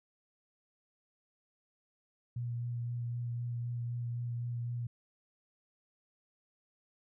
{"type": "tone with vibrato", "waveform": "sine", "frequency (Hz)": 119.7, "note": "A#2", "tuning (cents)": 46, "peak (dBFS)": -34, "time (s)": [2.36, 4.87], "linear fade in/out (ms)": 5, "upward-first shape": "sine", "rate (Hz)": 3.9, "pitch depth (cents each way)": 14, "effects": []}